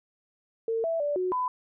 sine tone with pitch steps, 453.1 / 660 / 583 / 367 / 1003 Hz, A#4 / E5 / D5 / F#4 / B5, -49 / +2 / -13 / -14 / +26 cents, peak -25 dBFS, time 0.68-1.48 s, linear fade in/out 2 ms, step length 160 ms, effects none

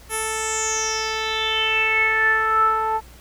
10% pulse tone with low-pass filter sweep, 440 Hz, A4, in tune, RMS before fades -21 dBFS, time 0.09-3.01 s, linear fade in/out 50 ms, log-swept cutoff 11000 to 960 Hz, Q 7.7, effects added 60 Hz sine -44 dBFS peak until 3.2 s + pink hiss -48 dBFS RMS until 3.2 s

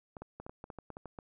clicks, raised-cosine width 1 ms, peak -30 dBFS, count 12, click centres 0.168 / 0.22 / 0.4 / 0.465 / 0.495 / 0.641 / 0.702 / 0.787 / 0.903 / 0.969 / 1.057 / 1.188 s, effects none

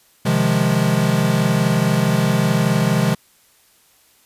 square chord, F minor seventh, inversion second, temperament equal, 130.81 / 155.56 / 174.61 / 207.7 Hz, C3 / Eb3 / F3 / Ab3, 0 / 0 / 0 / 0 cents, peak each -21 dBFS, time 0.25-3.15 s, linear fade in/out 10 ms, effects white hiss -55 dBFS RMS until 4.25 s + resampled to 32000 Hz

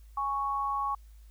sine tone pair together, 830.6 / 1108.7 Hz, G#5 / C#6, 0 / 0 cents, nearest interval perfect fourth, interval 500 cents, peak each -34 / -29 dBFS, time 0.17-0.95 s, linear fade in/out 5 ms, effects added 53 Hz sine -49 dBFS peak until 1.3 s + white hiss -68 dBFS RMS until 1.3 s

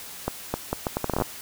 accelerating click train, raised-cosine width 1 ms, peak -10 dBFS, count 13, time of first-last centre 0.28-1.221 s, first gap 260 ms, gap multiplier 0.73, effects white hiss -40 dBFS RMS until 1.41 s

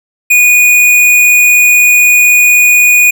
square tone, 2461 Hz, D#7, 20 cents flat, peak -4 dBFS, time 0.3-3.11 s, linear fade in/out 10 ms, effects none

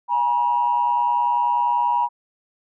sine tone pair together, 830.6 / 960.8 Hz, G#5 / B5, 0 / -48 cents, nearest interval minor third, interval 252 cents, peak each -23 / -17 dBFS, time 0.08-2.09 s, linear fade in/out 50 ms, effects tanh soft clip ceiling -10 dBFS

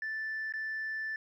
sine tone with dropouts, 1760 Hz, A6, in tune, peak -32 dBFS, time 0.02-1.16 s, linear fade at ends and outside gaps 2 ms, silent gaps 0.524-0.537 s, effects tanh soft clip ceiling -31 dBFS + 12-bit

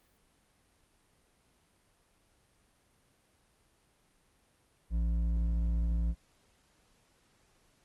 sine tone with hard clipping, 57 Hz, A#1, 38 cents flat, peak -29 dBFS, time 4.9-6.15 s, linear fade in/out 50 ms, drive 7 dB, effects pink hiss -69 dBFS RMS until 7.84 s + Opus 32 kbps

